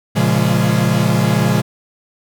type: chord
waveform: 45% pulse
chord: Bb minor seventh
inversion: none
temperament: equal with one note detuned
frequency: 116.54 / 138.59 / 171.42 / 207.7 Hz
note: Bb2 / Db3 / F3 / Ab3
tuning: 0 / 0 / -32 / 0 cents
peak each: -18 dBFS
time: 0.15-1.62 s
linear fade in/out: 20 ms
effects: none